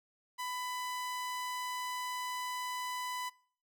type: tone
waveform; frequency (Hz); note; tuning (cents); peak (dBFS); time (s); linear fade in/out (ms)
sawtooth; 998; B5; +18; -33; 0.38-3.3; 20
effects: noise-tail reverb RT60 0.5 s tail -23 dB re dry